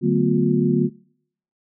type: tone cluster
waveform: sine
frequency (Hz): 147.8 / 187.5 / 223.3 / 249.3 / 357.6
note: D3 / F#3 / A3 / B3 / F4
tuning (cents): +11 / +23 / +26 / +16 / +41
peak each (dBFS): -22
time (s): 0.01-0.9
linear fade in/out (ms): 50
effects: noise-tail reverb RT60 0.7 s tail -26 dB re dry